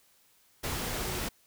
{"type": "tone in noise", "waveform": "sine", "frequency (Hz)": 365.2, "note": "F#4", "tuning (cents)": -23, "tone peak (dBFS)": -41, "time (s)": [0.99, 1.21], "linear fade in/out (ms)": 10, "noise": "pink", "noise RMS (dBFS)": -34, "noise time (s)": [0.63, 1.29], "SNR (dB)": -10, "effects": ["white hiss -65 dBFS RMS until 1.46 s"]}